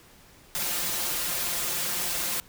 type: noise with comb filter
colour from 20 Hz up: white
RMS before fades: -29 dBFS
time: 0.55-2.4 s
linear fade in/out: 0 ms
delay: 5.7 ms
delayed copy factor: +1
effects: pink hiss -54 dBFS RMS until 2.48 s